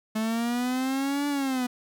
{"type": "linear two-way sweep", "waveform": "45% pulse", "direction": "up then down", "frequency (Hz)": [216.3, 289.7, 244.8], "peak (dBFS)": -25, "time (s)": [0.15, 1.67], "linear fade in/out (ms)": 10, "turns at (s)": 1.28, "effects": []}